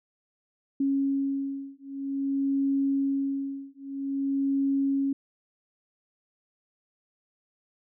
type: beating tone pair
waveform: sine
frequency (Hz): 274.7 / 275.21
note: C#4 / C#4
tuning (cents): -16 / -12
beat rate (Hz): 0.51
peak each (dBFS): -28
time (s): 0.8-5.13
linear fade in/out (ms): 5
effects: none